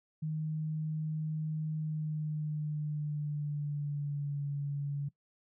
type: tone with pitch glide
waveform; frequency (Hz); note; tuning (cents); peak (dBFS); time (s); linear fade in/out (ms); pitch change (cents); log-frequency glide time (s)
sine; 155.56 to 142.65; D#3 to C#3; 0 to +50; -32; 0.22-5.09; 10; -150; 1.76-4.46
effects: noise-tail reverb RT60 0.1 s tail -20 dB re dry